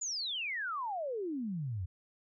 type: exponential sweep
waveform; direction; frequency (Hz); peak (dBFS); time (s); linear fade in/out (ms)
sine; down; 7170 to 84; -34; 0.01-1.86; 10
effects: none